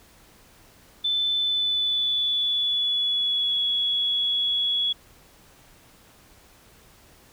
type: tone with pitch glide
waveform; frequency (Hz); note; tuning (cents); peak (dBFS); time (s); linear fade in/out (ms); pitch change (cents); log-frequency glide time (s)
sine; 3520 to 3365; A7 to G#7; 0 to +22; -21; 1.04-4.93; 10; -78; 1.37-3.62
effects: pink hiss -54 dBFS RMS until 7.32 s